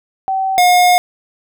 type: tone pair in turn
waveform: sine / square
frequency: 767 / 718 Hz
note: G5 / F5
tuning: -38 / +48 cents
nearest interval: minor second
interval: 114 cents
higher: first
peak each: -14 / -8 dBFS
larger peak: second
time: 0.28-0.58 / 0.58-0.98 s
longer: second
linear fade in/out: 0 ms
effects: none